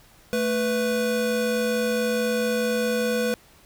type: tone pair together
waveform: square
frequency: 220.9 / 493.9 Hz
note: A3 / B4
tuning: +7 / 0 cents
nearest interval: octave + major second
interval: 1393 cents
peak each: -27 / -24 dBFS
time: 0.33-3.34 s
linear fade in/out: 0 ms
effects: pink hiss -54 dBFS RMS until 3.65 s